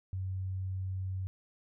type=tone; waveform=sine; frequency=94.2 Hz; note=F#2; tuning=32 cents sharp; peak=-33 dBFS; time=0.13-1.27 s; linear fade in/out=0 ms; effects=none